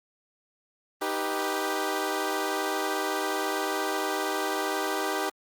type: chord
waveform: 15% pulse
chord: Eb augmented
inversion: none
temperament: equal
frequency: 311.1 / 392 / 493.9 Hz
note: Eb4 / G4 / B4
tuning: 0 / 0 / 0 cents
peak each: -26 / -23 / -28 dBFS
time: 1.01-5.3 s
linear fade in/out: 10 ms
effects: Opus 32 kbps